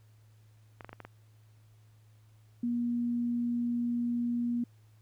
clicks, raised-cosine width 0.5 ms, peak -29 dBFS, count 6, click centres 0.808 / 0.846 / 0.893 / 0.93 / 1.003 / 1.05 s
sine tone, 238.9 Hz, A#3, 43 cents sharp, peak -28 dBFS, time 2.63-4.64 s, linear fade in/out 5 ms
effects added 108 Hz sine -57 dBFS peak until 5.01 s + pink hiss -71 dBFS RMS until 5.01 s

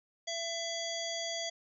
harmonic tone, 670 Hz, E5, 28 cents sharp, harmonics 1 / 3 / 5 / 7 / 9 / 10, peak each -39 / -43 / -40 / -42 / -45 / -44 dBFS, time 0.27-1.5 s, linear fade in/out 10 ms, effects none

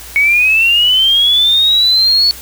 sine linear sweep, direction up, 2217 to 4436 Hz, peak -7 dBFS, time 0.16-2.31 s, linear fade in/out 0 ms, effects added 60 Hz sine -36 dBFS peak until 2.41 s + white hiss -32 dBFS RMS until 2.41 s

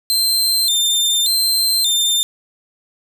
sawtooth tone with vibrato, 3853 Hz, B7, 44 cents flat, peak -11 dBFS, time 0.1-2.23 s, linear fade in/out 0 ms, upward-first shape square, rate 0.86 Hz, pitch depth 120 cents each way, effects none

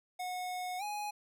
square tone with pitch glide, 729 to 832.6 Hz, F#5 to G#5, -26 to +4 cents, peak -37 dBFS, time 0.19-1.11 s, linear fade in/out 10 ms, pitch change +230 cents, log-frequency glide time 0.78-0.83 s, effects none

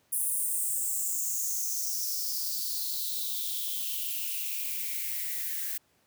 violet noise with high-pass filter sweep, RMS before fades -32 dBFS, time 0.12-5.78 s, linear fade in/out 10 ms, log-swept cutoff 10000 to 1700 Hz, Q 5.8, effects pink hiss -68 dBFS RMS until 6.06 s + high-pass 100 Hz 12 dB/octave

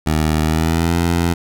15% pulse tone with pitch glide, 77.78 to 85.31 Hz, D#2 to F2, 0 to -40 cents, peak -8 dBFS, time 0.06-1.34 s, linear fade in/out 10 ms, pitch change +160 cents, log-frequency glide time 0.42-0.97 s, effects none

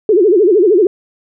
sine tone with vibrato, 388.7 Hz, G4, 15 cents flat, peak -6 dBFS, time 0.09-0.87 s, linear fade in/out 2 ms, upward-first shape sine, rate 13 Hz, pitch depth 230 cents each way, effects none

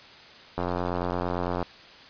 click train, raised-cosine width 1 ms, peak -14 dBFS, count 94, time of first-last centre 0.58-1.627 s, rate 88.8 Hz, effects white hiss -48 dBFS RMS until 2.09 s + resampled to 11025 Hz

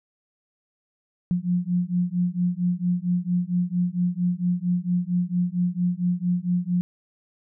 sine beating tone pair, 175.5 / 179.9 Hz, F3 / F#3, +9 / -48 cents, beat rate 4.4 Hz, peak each -24 dBFS, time 1.31-6.81 s, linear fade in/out 0 ms, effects none

